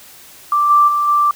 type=tone with level steps; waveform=sine; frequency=1174.7 Hz; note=D6; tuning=in tune; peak=-11 / -7 / -13 / -10 dBFS; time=0.52-1.31 s; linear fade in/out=2 ms; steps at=0.69 / 0.87 / 1.07 s; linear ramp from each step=20 ms; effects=white hiss -41 dBFS RMS until 1.35 s